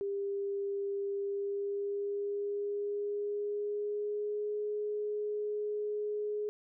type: tone with pitch glide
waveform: sine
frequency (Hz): 399.2 to 418.8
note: G4 to G#4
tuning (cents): +32 to +15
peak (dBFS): -32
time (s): 0.01-6.49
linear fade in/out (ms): 0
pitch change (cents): +83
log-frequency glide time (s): 1.14-4.58
effects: none